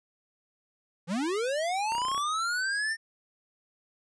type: linear sweep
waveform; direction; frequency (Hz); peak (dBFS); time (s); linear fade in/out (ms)
square; up; 155.56 to 1830; -28; 1.07-2.97; 50
type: clicks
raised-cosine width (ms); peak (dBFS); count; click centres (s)
0.5; -25; 9; 1.921 / 1.951 / 1.982 / 2.018 / 2.051 / 2.084 / 2.116 / 2.147 / 2.178
effects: resampled to 22050 Hz